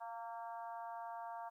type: harmonic tone with a mistuned harmonic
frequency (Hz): 230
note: A#3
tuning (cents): -23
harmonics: 3 / 4 / 5 / 6 / 7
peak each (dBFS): -47 / -47 / -54 / -59 / -61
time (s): 0-1.5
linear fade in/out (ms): 20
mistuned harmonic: 3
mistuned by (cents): +16
effects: 13-bit